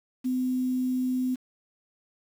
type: tone with quantisation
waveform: sine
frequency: 254.7 Hz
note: C4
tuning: 46 cents flat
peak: -24 dBFS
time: 0.24-1.36 s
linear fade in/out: 20 ms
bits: 8
effects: none